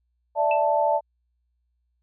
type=chord; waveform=sine; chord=D suspended second; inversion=none; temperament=just; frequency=587.3 / 660.7 / 881 Hz; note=D5 / E5 / A5; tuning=0 / +4 / +2 cents; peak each=-23 / -24 / -22 dBFS; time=0.35-1.01 s; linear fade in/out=50 ms
type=tone with exponential decay; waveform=sine; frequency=2637 Hz; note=E7; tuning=in tune; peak=-24 dBFS; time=0.51-0.65 s; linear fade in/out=2 ms; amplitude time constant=29 ms
effects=added 60 Hz sine -69 dBFS peak until 2.02 s